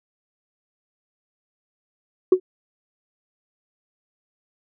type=tone with exponential decay; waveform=sine; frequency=370 Hz; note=F#4; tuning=in tune; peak=-5 dBFS; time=2.32-2.4 s; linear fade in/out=5 ms; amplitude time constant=17 ms; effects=tanh soft clip ceiling -5 dBFS